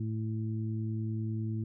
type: harmonic tone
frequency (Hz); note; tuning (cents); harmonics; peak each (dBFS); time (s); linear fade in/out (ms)
110; A2; 0; 1 / 2 / 3; -32 / -38 / -42; 0-1.64; 5
effects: none